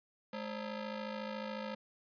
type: ring-modulated tone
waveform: sawtooth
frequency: 370 Hz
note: F#4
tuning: in tune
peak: -32 dBFS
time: 0.33-1.75 s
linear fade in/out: 5 ms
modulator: 158 Hz
effects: resampled to 11025 Hz